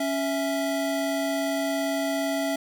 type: tone pair together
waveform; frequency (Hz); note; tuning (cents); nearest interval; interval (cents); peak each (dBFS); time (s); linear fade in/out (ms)
square; 277.2 / 659.3; C#4 / E5; 0 / 0; octave + minor third; 1500; -28; 0-2.56; 5
effects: none